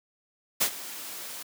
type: noise with ADSR envelope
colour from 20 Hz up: white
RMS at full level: -22 dBFS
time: 0.6-1.43 s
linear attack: 17 ms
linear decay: 80 ms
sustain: -17 dB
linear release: 7 ms
effects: high-pass 200 Hz 12 dB/octave